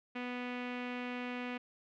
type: tone with low-pass filter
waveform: sawtooth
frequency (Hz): 246.9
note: B3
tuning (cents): 0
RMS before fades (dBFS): -40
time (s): 0.15-1.58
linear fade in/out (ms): 10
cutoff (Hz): 2500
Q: 3
effects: none